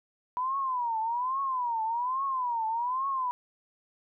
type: tone with vibrato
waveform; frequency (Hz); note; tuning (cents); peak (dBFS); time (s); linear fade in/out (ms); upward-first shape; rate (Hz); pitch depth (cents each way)
sine; 984; B5; -7; -27; 0.37-3.31; 0; triangle; 1.2; 210
effects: none